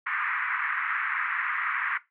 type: band-pass noise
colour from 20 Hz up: white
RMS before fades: -29 dBFS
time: 0.06-1.98 s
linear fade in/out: 10 ms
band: 1100 to 2100 Hz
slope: 48 dB/octave
effects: noise-tail reverb RT60 0.2 s tail -17 dB re dry